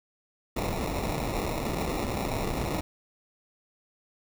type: noise with sample-and-hold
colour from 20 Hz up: pink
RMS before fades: -30 dBFS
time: 0.56-2.81 s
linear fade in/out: 10 ms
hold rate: 1575 Hz
effects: none